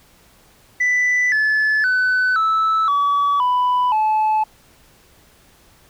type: tone with pitch steps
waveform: sine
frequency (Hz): 1986 / 1728.9 / 1505.1 / 1310.3 / 1140.7 / 993 / 864.5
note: B6 / A6 / F#6 / E6 / C#6 / B5 / A5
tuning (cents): +9 / -31 / +29 / -11 / +49 / +9 / -31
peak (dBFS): -12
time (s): 0.8-4.44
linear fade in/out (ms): 10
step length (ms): 520
effects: tanh soft clip ceiling -13 dBFS + pink hiss -52 dBFS RMS until 5.89 s